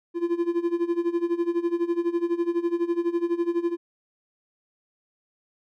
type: tone with tremolo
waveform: triangle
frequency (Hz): 342.8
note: F4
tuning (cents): -32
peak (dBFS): -17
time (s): 0.14-3.77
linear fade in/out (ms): 50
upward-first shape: sine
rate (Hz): 12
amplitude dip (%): 85
effects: none